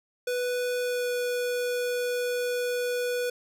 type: tone with pitch glide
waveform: square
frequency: 493.9 to 490.8 Hz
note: B4 to B4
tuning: 0 to -11 cents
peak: -27 dBFS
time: 0.27-3.3 s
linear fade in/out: 5 ms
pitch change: -11 cents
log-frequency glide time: 0.81-1.1 s
effects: none